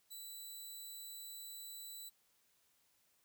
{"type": "tone", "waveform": "10% pulse", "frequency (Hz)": 3970, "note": "B7", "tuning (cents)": 8, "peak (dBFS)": -40, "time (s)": [0.1, 2.1], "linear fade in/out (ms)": 20, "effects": ["white hiss -75 dBFS RMS until 3.24 s"]}